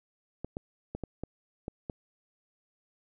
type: clicks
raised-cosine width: 2 ms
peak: -22 dBFS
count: 7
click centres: 0.446 / 0.569 / 0.95 / 1.037 / 1.236 / 1.681 / 1.898 s
effects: none